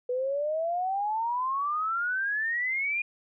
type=exponential sweep; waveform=sine; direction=up; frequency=489.1 to 2449 Hz; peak=-26 dBFS; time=0.09-3.02 s; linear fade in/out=5 ms; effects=none